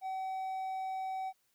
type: tone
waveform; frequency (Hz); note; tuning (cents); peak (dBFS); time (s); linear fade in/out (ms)
triangle; 760; F#5; +46; -33; 0.01-1.33; 50
effects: white hiss -75 dBFS RMS until 1.54 s